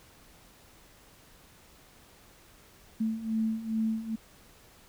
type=beating tone pair; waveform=sine; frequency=220 / 222.4 Hz; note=A3 / A3; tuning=0 / +19 cents; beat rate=2.4 Hz; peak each=-33 / -29 dBFS; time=3-4.16 s; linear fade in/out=10 ms; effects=pink hiss -57 dBFS RMS until 4.88 s